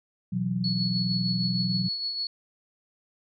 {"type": "chord", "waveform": "sine", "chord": "B suspended fourth", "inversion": "none", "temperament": "equal", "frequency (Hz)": [123.47, 164.81, 185], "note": ["B2", "E3", "F#3"], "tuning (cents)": [0, 0, 0], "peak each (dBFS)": [-31, -32, -27], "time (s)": [0.32, 1.89], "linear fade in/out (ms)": 10}
{"type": "tone with tremolo", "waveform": "sine", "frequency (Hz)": 4386, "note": "C#8", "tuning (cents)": -19, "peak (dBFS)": -26, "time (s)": [0.64, 2.27], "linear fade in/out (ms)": 2, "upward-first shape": "triangle", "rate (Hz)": 6.5, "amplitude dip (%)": 50}
{"effects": []}